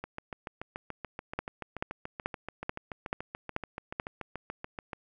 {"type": "two click trains", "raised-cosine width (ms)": 0.5, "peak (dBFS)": [-15, -22], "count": [7, 35], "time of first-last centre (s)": [[1.39, 3.999], [0.04, 4.932]], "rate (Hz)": [2.3, 6.95], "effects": []}